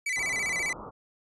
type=tone with vibrato; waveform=45% pulse; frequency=2144 Hz; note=C7; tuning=42 cents sharp; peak=-27 dBFS; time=0.06-0.73 s; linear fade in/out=5 ms; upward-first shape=square; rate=15 Hz; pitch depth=110 cents each way
type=low-pass noise; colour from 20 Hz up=white; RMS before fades=-42 dBFS; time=0.16-0.91 s; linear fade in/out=20 ms; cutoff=1300 Hz; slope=96 dB/octave
effects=resampled to 24000 Hz